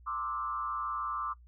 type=tone with frequency modulation; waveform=sine; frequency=1174.7 Hz; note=D6; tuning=in tune; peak=-32 dBFS; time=0.06-1.34 s; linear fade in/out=20 ms; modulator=119 Hz; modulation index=1.1; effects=noise-tail reverb RT60 0.1 s tail -21 dB re dry + added 60 Hz sine -53 dBFS peak until 1.47 s